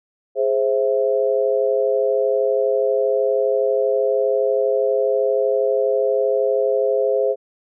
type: chord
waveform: sine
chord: Ab augmented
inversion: none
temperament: equal with one note detuned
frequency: 415.3 / 527.8 / 659.3 Hz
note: Ab4 / C5 / E5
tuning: 0 / +15 / 0 cents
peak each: -20 / -18 / -24 dBFS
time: 0.35-7.36 s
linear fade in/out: 50 ms
effects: none